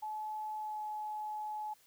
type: tone with pitch glide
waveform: sine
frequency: 858 to 851.1 Hz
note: A5 to G#5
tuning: -44 to +42 cents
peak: -37 dBFS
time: 0.02-1.74 s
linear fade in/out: 10 ms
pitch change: -14 cents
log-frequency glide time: 0.58-0.81 s
effects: white hiss -66 dBFS RMS until 1.86 s